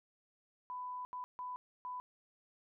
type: tone bursts at uneven times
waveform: sine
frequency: 997 Hz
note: B5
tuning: 16 cents sharp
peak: -40 dBFS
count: 4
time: 0.7-1.05 / 1.13-1.24 / 1.39-1.56 / 1.85-2 s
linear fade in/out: 0 ms
effects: none